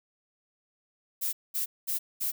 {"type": "noise bursts", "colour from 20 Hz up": "violet", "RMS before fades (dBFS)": -30, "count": 4, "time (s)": [1.21, 2.32], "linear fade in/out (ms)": 20, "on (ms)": 120, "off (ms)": 210, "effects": []}